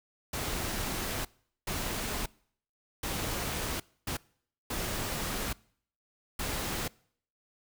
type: noise bursts at uneven times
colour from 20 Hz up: pink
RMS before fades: -34 dBFS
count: 6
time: 0.33-1.25 / 1.67-2.26 / 3.03-3.8 / 4.07-4.17 / 4.7-5.53 / 6.39-6.88 s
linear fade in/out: 5 ms
effects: noise-tail reverb RT60 0.6 s tail -24 dB re dry